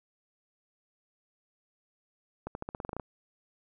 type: accelerating click train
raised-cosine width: 1 ms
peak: -22 dBFS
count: 11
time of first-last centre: 2.47-2.998 s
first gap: 81 ms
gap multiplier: 0.9
effects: none